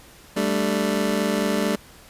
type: chord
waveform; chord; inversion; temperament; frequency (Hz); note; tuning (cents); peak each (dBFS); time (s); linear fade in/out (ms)
25% pulse; G suspended second; none; just; 196 / 220.5 / 294; G3 / A3 / D4; 0 / +4 / +2; -21 / -21 / -23; 0.36-1.76; 10
effects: pink hiss -48 dBFS RMS until 2.09 s + resampled to 32000 Hz